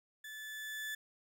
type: tone with level ramp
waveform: 35% pulse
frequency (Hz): 1740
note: A6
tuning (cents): -20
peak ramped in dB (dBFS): -44 to -36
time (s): 0.24-0.95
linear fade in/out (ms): 5
effects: none